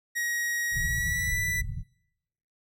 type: tone with pitch glide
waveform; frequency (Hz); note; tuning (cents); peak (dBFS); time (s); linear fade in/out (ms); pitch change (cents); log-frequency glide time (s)
45% pulse; 1895 to 1976.6; A#6 to B6; +28 to +1; -27; 0.15-1.62; 20; +73; 0.73-1.37
type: low-pass noise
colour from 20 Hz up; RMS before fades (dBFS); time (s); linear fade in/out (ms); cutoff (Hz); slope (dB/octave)
pink; -33; 0.71-1.84; 50; 160; 48
effects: noise-tail reverb RT60 0.9 s tail -26 dB re dry